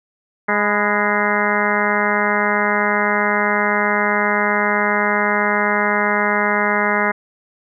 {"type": "harmonic tone with a mistuned harmonic", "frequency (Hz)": 207.7, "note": "G#3", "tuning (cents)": 0, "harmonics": [1, 2, 3, 4, 5, 6, 7, 8, 9, 10], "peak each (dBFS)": [-24, -24, -24, -24, -24, -24, -24, -24, -24, -24], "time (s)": [0.48, 7.12], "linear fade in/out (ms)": 10, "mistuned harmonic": 5, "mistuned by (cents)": -54, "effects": []}